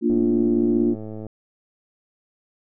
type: chord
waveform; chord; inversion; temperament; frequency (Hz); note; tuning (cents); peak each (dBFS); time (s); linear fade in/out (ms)
sine; Bb major; none; equal; 233.1 / 293.7 / 349.2; Bb3 / D4 / F4; 0 / 0 / 0; -20 / -22 / -21; 0.01-0.96; 50
type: click train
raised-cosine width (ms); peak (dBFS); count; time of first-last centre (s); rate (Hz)
2; -22; 127; 0.1-1.267; 108
effects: none